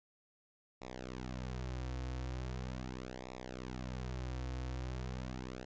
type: tone with flanger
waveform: sawtooth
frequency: 63.2 Hz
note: B1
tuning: 41 cents sharp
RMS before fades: -42 dBFS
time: 0.81-5.65 s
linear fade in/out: 10 ms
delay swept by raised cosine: 0.65 to 5.05 ms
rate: 0.4 Hz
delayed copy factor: -1
effects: resampled to 16000 Hz